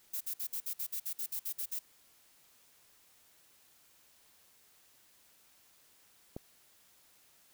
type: noise bursts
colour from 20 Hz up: violet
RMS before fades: -37 dBFS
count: 13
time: 0.13-1.792 s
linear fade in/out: 10 ms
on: 78 ms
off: 54 ms
type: click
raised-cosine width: 2 ms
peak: -27 dBFS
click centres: 6.365 s
effects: white hiss -65 dBFS RMS until 7.53 s